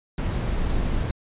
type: noise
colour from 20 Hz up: brown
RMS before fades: -24 dBFS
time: 0.18-1.11 s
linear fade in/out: 2 ms
effects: resampled to 8000 Hz